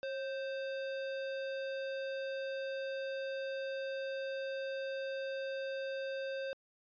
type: tone with sample-and-hold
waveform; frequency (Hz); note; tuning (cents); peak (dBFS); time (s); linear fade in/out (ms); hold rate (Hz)
sine; 540; C#5; -45; -36; 0.03-6.53; 0; 2100
effects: resampled to 11025 Hz